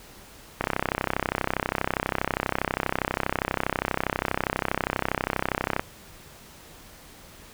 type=click train; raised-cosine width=0.5 ms; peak=-8 dBFS; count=169; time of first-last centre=0.61-5.795 s; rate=32.4 Hz; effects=pink hiss -48 dBFS RMS until 7.53 s